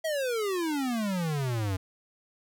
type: exponential sweep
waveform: square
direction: down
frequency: 657 to 91.2 Hz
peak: -28 dBFS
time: 0.04-1.77 s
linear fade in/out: 10 ms
effects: none